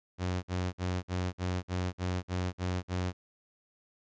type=tone bursts; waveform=sawtooth; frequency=90.6 Hz; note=F#2; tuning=36 cents flat; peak=-26 dBFS; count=10; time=0.18-3.13 s; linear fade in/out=50 ms; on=250 ms; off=50 ms; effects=resampled to 16000 Hz